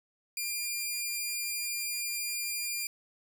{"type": "tone", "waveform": "10% pulse", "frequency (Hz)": 2401, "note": "D7", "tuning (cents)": 38, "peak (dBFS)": -23, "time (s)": [0.37, 2.87], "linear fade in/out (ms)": 2, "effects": []}